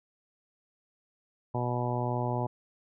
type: harmonic tone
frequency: 122.5 Hz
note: B2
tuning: 14 cents flat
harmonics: 1 / 2 / 3 / 4 / 5 / 6 / 7 / 8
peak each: -31 / -37 / -37 / -40 / -37 / -39 / -36 / -39 dBFS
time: 1.54-2.47 s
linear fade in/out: 10 ms
effects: none